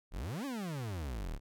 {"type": "exponential two-way sweep", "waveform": "40% pulse", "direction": "up then down", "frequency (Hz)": [32.32, 292, 32.32], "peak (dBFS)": -36, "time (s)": [0.11, 1.4], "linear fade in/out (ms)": 50, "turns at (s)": 0.45, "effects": []}